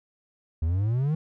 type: exponential sweep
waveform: triangle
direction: up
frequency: 76.5 to 161.7 Hz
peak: -20 dBFS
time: 0.62-1.15 s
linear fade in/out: 5 ms
effects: none